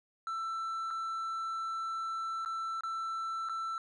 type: tone with dropouts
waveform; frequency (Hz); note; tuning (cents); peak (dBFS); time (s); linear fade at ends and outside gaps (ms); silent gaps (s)
triangle; 1333; E6; +19; -32; 0.27-3.78; 1; 0.905-0.909 / 2.449-2.459 / 2.808-2.835 / 3.488-3.495
effects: resampled to 22050 Hz